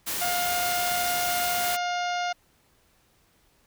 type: noise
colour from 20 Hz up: white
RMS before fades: -30 dBFS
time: 0.06-1.77 s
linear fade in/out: 20 ms
type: harmonic tone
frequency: 709 Hz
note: F5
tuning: 26 cents sharp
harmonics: 1 / 2 / 3 / 4 / 5 / 6 / 7 / 8 / 9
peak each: -27 / -33 / -37 / -39 / -41 / -43 / -44 / -45 / -46 dBFS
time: 0.21-2.33 s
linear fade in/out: 10 ms
effects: pink hiss -64 dBFS RMS until 3.66 s